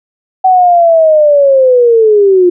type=linear sweep; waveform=sine; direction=down; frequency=757 to 349.2 Hz; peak=-3 dBFS; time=0.44-2.5 s; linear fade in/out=10 ms; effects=none